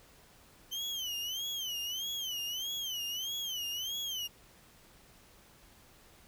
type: tone with vibrato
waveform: 35% pulse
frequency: 3070 Hz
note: G7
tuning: 37 cents flat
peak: -33 dBFS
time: 0.71-4.28 s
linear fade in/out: 20 ms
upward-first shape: sine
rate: 1.6 Hz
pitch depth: 150 cents each way
effects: pink hiss -60 dBFS RMS until 6.27 s